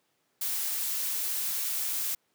blue noise, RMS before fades -31 dBFS, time 0.41-2.15 s, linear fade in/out 5 ms, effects pink hiss -73 dBFS RMS until 2.34 s + high-pass 200 Hz 12 dB/octave

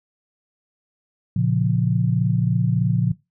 sine chord, Bb minor, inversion none, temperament just, 116.54 / 139.85 / 174.81 Hz, Bb2 / Db3 / F3, 0 / +16 / +2 cents, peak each -21 dBFS, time 1.36-3.12 s, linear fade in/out 5 ms, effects noise-tail reverb RT60 0.2 s tail -18 dB re dry

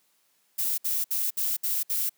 violet noise bursts, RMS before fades -27 dBFS, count 6, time 0.58-2.095 s, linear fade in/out 10 ms, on 200 ms, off 63 ms, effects white hiss -68 dBFS RMS until 2.17 s + high-pass 150 Hz 12 dB/octave

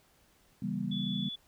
sine chord, C# diminished seventh, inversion none, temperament equal with one note detuned, 138.59 / 164.81 / 196 / 238.5 Hz, C#3 / E3 / G3 / Bb3, 0 / 0 / 0 / +40 cents, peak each -40 / -39 / -34 / -37 dBFS, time 0.62-1.29 s, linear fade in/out 5 ms
sine tone, 3437 Hz, A7, 41 cents flat, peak -37 dBFS, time 0.91-1.36 s, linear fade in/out 10 ms
effects pink hiss -66 dBFS RMS until 1.47 s

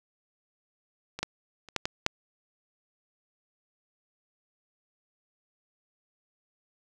clicks, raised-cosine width 0.2 ms, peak -19 / -11 / -29 / -10 / -11 / -6 dBFS, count 6, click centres 1.19 / 1.23 / 1.687 / 1.763 / 1.855 / 2.064 s, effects none

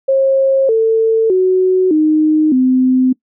sine tone with pitch steps, 538 / 447.2 / 371.7 / 309 / 256.9 Hz, C5 / A4 / F#4 / D#4 / C4, +48 / +28 / +8 / -12 / -32 cents, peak -8 dBFS, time 0.08-3.13 s, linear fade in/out 10 ms, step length 610 ms, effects noise-tail reverb RT60 0.1 s tail -22 dB re dry

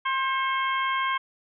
harmonic tone with a mistuned harmonic, 531 Hz, C5, 25 cents sharp, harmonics 2 / 3 / 4 / 5 / 6, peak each -25 / -31 / -31 / -43 / -35 dBFS, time 0.05-1.18 s, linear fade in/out 10 ms, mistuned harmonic 4, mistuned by +36 cents, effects none

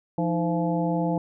harmonic tone with a mistuned harmonic, 171.1 Hz, F3, 35 cents flat, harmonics 1 / 2 / 3 / 4 / 5, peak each -25 / -28 / -30 / -31 / -32 dBFS, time 0.18-1.18 s, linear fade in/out 2 ms, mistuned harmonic 2, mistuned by -140 cents, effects none

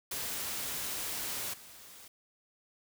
white noise with level steps, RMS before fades -37 / -52 dBFS, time 0.11-2.08 s, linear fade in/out 5 ms, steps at 1.53 s, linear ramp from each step 10 ms, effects none

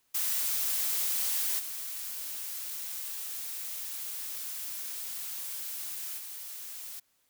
blue noise with level steps, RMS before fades -30 / -38 / -42 dBFS, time 0.14-7 s, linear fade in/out 10 ms, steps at 1.58 / 6.17 s, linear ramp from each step 20 ms, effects white hiss -72 dBFS RMS until 7.29 s

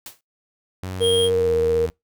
white noise with exponential decay, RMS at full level -32 dBFS, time 0.06-0.21 s, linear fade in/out 2 ms, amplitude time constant 32 ms
sawtooth tone with pitch glide, 93 to 82.38 Hz, F#2 to E2, +9 to -1 cents, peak -24 dBFS, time 0.83-1.9 s, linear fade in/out 0 ms, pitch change -210 cents, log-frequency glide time 1.3-1.55 s
sine tone with vibrato, 466.2 Hz, A#4, in tune, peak -16 dBFS, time 1-1.87 s, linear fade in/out 20 ms, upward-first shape sine, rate 16 Hz, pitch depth 12 cents each way
square tone, 3236 Hz, G#7, 46 cents flat, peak -21 dBFS, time 1-1.3 s, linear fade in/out 50 ms
effects noise-tail reverb RT60 0.2 s tail -26 dB re dry

